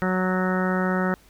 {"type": "harmonic tone", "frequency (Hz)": 185, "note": "F#3", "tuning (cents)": 0, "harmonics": [1, 2, 3, 4, 5, 6, 7, 8, 9, 10], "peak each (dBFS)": [-23, -29, -30, -34, -34, -40, -31, -32, -40, -33], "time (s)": [0.02, 1.14], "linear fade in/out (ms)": 0, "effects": ["added 50 Hz sine -55 dBFS peak until 1.29 s", "pink hiss -56 dBFS RMS until 1.29 s"]}